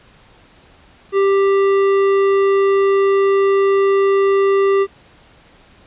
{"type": "tone with tanh clipping", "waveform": "triangle", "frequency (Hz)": 393.2, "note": "G4", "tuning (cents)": 5, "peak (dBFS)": -13, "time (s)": [1.12, 4.87], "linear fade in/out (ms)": 50, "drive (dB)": 17, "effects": ["pink hiss -48 dBFS RMS until 5.86 s", "resampled to 8000 Hz"]}